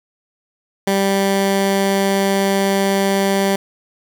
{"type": "tone", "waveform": "15% pulse", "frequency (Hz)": 196, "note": "G3", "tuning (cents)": 0, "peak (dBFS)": -8, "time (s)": [0.87, 3.56], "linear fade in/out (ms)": 5, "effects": []}